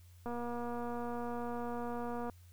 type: click train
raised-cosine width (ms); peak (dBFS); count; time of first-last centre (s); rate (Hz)
1; -28; 488; 0.26-2.298; 239
effects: added 88 Hz sine -55 dBFS peak until 2.52 s + white hiss -68 dBFS RMS until 2.52 s